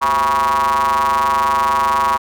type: ring-modulated tone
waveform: square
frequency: 73.42 Hz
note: D2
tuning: in tune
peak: -11 dBFS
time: 0.01-2.18 s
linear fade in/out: 20 ms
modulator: 1040 Hz
effects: none